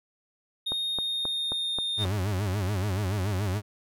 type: tone with pitch glide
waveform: triangle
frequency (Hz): 3701 to 3652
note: A#7 to A#7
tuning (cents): -13 to -36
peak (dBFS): -26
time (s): 0.66-2.05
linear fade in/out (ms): 10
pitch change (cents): -23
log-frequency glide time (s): 0.88-1.89
type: click train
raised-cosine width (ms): 1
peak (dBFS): -20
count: 6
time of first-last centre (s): 0.72-2.053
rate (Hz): 3.75
type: tone with vibrato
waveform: 40% pulse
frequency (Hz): 98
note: G2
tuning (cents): 0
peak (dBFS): -25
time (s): 1.97-3.62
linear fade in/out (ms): 50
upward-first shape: sine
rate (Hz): 7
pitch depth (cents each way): 150
effects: none